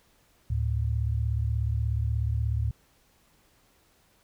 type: tone pair together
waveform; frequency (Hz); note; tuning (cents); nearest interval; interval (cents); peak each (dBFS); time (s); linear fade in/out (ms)
sine; 73.5 / 110.13; D2 / A2; +2 / +2; perfect fifth; 700; -27; 0.5-2.71; 5
effects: pink hiss -64 dBFS RMS until 4.23 s